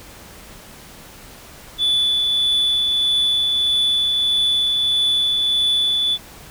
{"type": "tone with tremolo", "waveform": "sine", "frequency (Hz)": 3467, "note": "A7", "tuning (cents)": -26, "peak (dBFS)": -12, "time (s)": [1.78, 6.18], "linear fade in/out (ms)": 50, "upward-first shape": "triangle", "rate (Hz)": 1.6, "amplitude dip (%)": 30, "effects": ["tanh soft clip ceiling -13 dBFS", "pink hiss -41 dBFS RMS until 6.5 s"]}